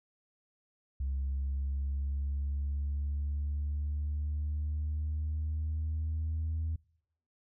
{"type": "exponential sweep", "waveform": "sine", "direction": "up", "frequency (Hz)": [67.3, 80.3], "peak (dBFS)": -29, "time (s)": [1, 6.76], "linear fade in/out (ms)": 5, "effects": ["noise-tail reverb RT60 0.7 s tail -25 dB re dry", "tanh soft clip ceiling -28 dBFS"]}